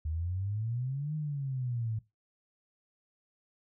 sine exponential two-way sweep, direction up then down, 75.8 to 155.56 to 108.1 Hz, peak -31 dBFS, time 0.05-1.99 s, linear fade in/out 5 ms, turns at 1.15 s, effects noise-tail reverb RT60 0.2 s tail -18 dB re dry

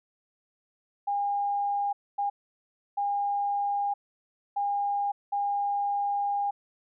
sine tone bursts at uneven times, 810 Hz, G#5, 43 cents flat, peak -25 dBFS, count 5, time 1.07-1.93 / 2.18-2.3 / 2.97-3.94 / 4.56-5.12 / 5.32-6.51 s, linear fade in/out 10 ms, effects none

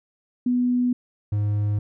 sine / triangle tone pair in turn, 246.9 / 103.81 Hz, B3 / G#2, 0 / 0 cents, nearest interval octave + minor third, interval 1500 cents, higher first, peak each -18 dBFS, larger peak neither, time 0.46-0.93 / 1.32-1.79 s, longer neither, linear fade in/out 5 ms, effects none

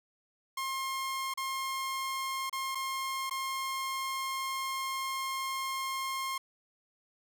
sawtooth tone with dropouts, 1067 Hz, C6, 34 cents sharp, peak -29 dBFS, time 0.57-6.38 s, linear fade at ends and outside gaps 5 ms, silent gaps 1.339-1.374 / 2.497-2.527 / 2.749-2.753 / 3.297-3.309 s, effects none

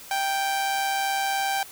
sawtooth tone with amplitude modulation, 784 Hz, G5, in tune, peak -18 dBFS, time 0.11-1.63 s, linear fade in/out 2 ms, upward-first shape sine, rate 143 Hz, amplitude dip 35%, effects white hiss -44 dBFS RMS until 1.71 s

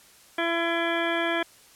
harmonic tone with a mistuned harmonic, 336.2 Hz, E4, 34 cents sharp, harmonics 1 / 2 / 3 / 4 / 5 / 6 / 7 / 9 / 10, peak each -29 / -29 / -34 / -35 / -30 / -36 / -34 / -39 / -37 dBFS, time 0.38-1.43 s, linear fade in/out 5 ms, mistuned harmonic 9, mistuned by +57 cents, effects white hiss -54 dBFS RMS until 1.75 s + low-pass 12000 Hz 12 dB/octave

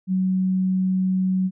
sine tone, 186.9 Hz, F#3, 18 cents sharp, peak -18 dBFS, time 0.07-1.51 s, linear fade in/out 50 ms, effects none

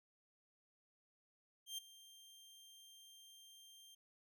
sawtooth tone with ADSR envelope, 3174 Hz, G7, 21 cents sharp, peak -38 dBFS, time 1.66-3.95 s, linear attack 120 ms, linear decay 10 ms, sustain -18 dB, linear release 7 ms, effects none

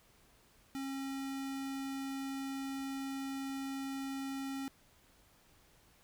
square tone with notch filter, 271.1 Hz, C#4, 38 cents flat, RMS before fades -40 dBFS, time 0.75-4.68 s, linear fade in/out 0 ms, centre 580 Hz, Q 1.8, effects pink hiss -66 dBFS RMS until 6.03 s

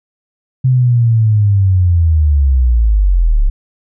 sine linear sweep, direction down, 130.81 to 32.7 Hz, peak -7 dBFS, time 0.64-3.5 s, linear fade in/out 10 ms, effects none

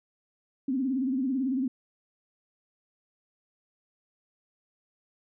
sine tone with vibrato, 262.1 Hz, C4, 3 cents sharp, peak -25 dBFS, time 0.68-1.68 s, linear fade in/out 5 ms, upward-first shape sine, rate 18 Hz, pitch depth 110 cents each way, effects none

